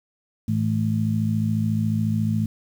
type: harmonic tone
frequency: 54.1 Hz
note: A1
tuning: 29 cents flat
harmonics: 2 / 3 / 4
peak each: -23 / -27 / -23 dBFS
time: 0.48-2.46 s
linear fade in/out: 5 ms
effects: 8-bit